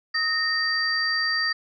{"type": "tone cluster", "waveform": "sine", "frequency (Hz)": [1267, 1845, 4688], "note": ["D#6", "A#6", "D8"], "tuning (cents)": [31, -18, -4], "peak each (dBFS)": [-32, -24, -25], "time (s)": [0.14, 1.53], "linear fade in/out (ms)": 10, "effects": []}